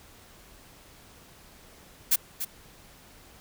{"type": "noise with echo", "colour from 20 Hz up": "blue", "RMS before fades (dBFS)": -21, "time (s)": [2.11, 2.16], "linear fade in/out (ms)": 10, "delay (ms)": 290, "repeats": 1, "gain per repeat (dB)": -10, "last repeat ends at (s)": 2.45, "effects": ["pink hiss -53 dBFS RMS until 3.4 s"]}